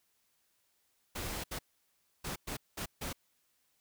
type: noise bursts at uneven times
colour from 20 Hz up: pink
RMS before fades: -39 dBFS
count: 6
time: 1.15-1.44 / 1.51-1.59 / 2.24-2.36 / 2.47-2.57 / 2.77-2.86 / 3.01-3.13 s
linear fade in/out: 10 ms
effects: white hiss -75 dBFS RMS until 3.8 s